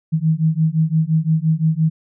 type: beating tone pair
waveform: sine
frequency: 156.4 / 162.2 Hz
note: D#3 / E3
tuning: +9 / -28 cents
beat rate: 5.8 Hz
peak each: -17 dBFS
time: 0.12-1.9 s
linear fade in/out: 20 ms
effects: none